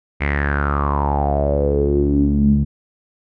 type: tone with low-pass filter sweep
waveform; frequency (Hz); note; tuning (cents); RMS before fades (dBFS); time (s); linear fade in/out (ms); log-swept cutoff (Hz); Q
sawtooth; 71.5; D2; -46; -17; 0.2-2.65; 20; 2200 to 180; 8.4
effects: none